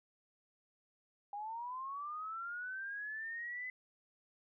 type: linear sweep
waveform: sine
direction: up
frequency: 803 to 2027 Hz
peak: -40 dBFS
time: 1.33-3.7 s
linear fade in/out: 2 ms
effects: none